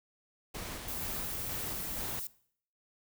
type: noise with tremolo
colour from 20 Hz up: pink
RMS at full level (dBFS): -41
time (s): 0.54-2.2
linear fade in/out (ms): 10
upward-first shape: square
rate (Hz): 2.1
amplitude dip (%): 25
type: noise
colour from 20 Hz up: violet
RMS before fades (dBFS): -39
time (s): 0.88-2.27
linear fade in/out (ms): 2
effects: noise-tail reverb RT60 0.6 s tail -20 dB re dry

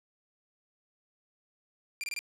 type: tone bursts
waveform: sawtooth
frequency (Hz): 2382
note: D7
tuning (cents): +24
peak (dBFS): -30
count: 4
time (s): 2.01-2.19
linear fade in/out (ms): 0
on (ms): 27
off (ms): 24
effects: low-pass 11000 Hz 12 dB/octave + 10-bit

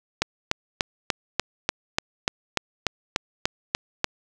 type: click train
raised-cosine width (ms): 0.2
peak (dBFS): -3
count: 14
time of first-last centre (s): 0.22-4.044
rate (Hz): 3.4
effects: none

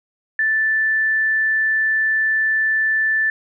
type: tone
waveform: sine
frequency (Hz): 1760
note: A6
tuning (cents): 0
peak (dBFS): -15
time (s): 0.39-3.3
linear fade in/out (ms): 2
effects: none

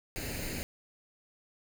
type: noise with comb filter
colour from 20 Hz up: pink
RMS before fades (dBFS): -37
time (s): 0.16-0.63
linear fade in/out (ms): 0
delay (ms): 0.44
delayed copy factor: +0.7
effects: none

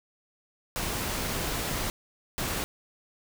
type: noise bursts at uneven times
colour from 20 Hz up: pink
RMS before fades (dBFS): -31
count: 2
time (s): 0.76-1.9 / 2.38-2.64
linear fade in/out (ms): 0
effects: none

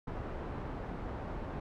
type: low-pass noise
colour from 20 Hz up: pink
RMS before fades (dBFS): -40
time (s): 0.07-1.6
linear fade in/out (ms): 5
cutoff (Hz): 1100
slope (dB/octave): 12
effects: none

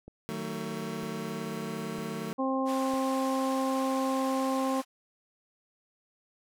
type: click train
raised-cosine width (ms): 2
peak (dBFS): -32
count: 4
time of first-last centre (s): 0.08-2.937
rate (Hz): 1.05
type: chord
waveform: 25% pulse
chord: D# diminished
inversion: none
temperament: just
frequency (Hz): 155.56 / 186.68 / 224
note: D#3 / F#3 / A3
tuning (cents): 0 / +16 / +31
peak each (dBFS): -36 / -35 / -33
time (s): 0.29-2.33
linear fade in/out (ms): 0
type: harmonic tone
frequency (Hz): 264.9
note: C4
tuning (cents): +22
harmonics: 1 / 2 / 3 / 4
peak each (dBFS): -29 / -32 / -35 / -34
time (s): 2.38-4.82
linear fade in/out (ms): 20
type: band-pass noise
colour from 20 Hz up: pink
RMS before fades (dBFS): -44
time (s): 2.65-4.85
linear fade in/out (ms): 50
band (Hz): 700 to 12000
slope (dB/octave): 24
effects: none

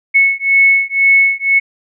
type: beating tone pair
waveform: sine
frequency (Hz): 2200 / 2202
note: C#7 / C#7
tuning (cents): -14 / -12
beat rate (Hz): 2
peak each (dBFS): -11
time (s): 0.14-1.6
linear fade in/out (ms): 20
effects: none

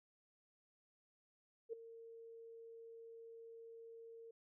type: tone with ADSR envelope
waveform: sine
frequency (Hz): 457.5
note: A#4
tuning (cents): -32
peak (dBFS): -39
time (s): 1.69-4.31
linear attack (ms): 39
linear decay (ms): 7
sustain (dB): -14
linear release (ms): 5
effects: none

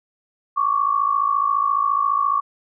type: tone pair together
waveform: sine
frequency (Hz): 1105.5 / 1160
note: C#6 / D6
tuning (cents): -5 / -22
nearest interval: minor second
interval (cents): 83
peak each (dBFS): -19 / -20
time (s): 0.56-2.41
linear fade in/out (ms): 20
effects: none

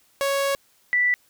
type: tone pair in turn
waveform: sawtooth / sine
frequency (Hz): 554.4 / 1970.4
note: C#5 / B6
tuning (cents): 0 / -5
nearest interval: octave + minor seventh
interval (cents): 2195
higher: second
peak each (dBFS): -17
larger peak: neither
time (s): 0.21-0.55 / 0.93-1.14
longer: first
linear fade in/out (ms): 0
effects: white hiss -61 dBFS RMS until 1.29 s

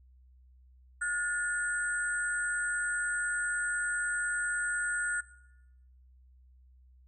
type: tone cluster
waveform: sine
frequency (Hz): 1438 / 1754 / 8150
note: F#6 / A6 / C9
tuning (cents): -50 / -6 / -47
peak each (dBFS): -30 / -38 / -39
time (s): 1.01-5.21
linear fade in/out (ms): 10
effects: noise-tail reverb RT60 0.9 s tail -19 dB re dry + added 63 Hz sine -56 dBFS peak until 7.07 s

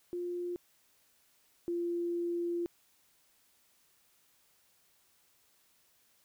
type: tone pair in turn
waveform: sine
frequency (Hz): 352.2 / 344.8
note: F4 / F4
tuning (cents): +15 / -22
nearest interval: unison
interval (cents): 37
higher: first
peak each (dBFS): -34 / -31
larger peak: second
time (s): 0.13-0.56 / 1.68-2.66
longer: second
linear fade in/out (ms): 0
effects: white hiss -69 dBFS RMS until 6.24 s

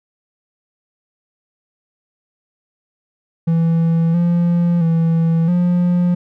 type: tone with pitch steps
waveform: triangle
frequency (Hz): 165.4 / 172.5 / 164.7 / 176.7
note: E3 / F3 / E3 / F3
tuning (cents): +6 / -21 / -1 / +21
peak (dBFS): -10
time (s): 3.47-6.15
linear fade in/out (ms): 10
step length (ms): 670
effects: none

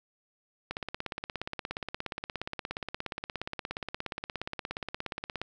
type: click train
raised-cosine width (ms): 0.3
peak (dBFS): -18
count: 81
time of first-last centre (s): 0.71-5.416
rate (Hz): 17
effects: none

